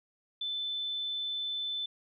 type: tone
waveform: sine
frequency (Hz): 3520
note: A7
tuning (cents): 0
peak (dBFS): -32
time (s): 0.41-1.86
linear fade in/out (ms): 5
effects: none